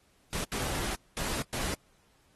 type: noise bursts at uneven times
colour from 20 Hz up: pink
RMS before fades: -34 dBFS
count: 4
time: 0.33-0.44 / 0.52-0.95 / 1.17-1.42 / 1.53-1.74 s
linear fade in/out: 0 ms
effects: pink hiss -67 dBFS RMS until 2.35 s + AAC 32 kbps